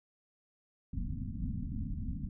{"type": "low-pass noise", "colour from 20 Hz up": "pink", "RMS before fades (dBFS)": -37, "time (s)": [0.93, 2.29], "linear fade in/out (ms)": 5, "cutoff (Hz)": 270, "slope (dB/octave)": 96, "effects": []}